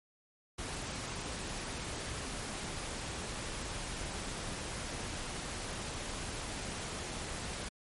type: noise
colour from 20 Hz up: pink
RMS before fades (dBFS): -40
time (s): 0.58-7.69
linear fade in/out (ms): 10
effects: MP3 48 kbps